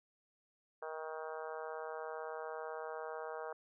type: harmonic tone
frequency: 157.9 Hz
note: D#3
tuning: 26 cents sharp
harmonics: 3 / 4 / 5 / 6 / 7 / 8 / 9 / 10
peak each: -45 / -47 / -49 / -51 / -52 / -53 / -54 / -55 dBFS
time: 0.82-3.53 s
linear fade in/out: 5 ms
effects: none